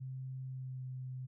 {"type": "tone with pitch glide", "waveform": "sine", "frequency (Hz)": [130.81, 128.79], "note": ["C3", "C3"], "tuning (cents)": [0, -27], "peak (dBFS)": -40, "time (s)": [0, 1.27], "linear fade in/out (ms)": 20, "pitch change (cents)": -27, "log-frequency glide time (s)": [0.44, 0.86], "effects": []}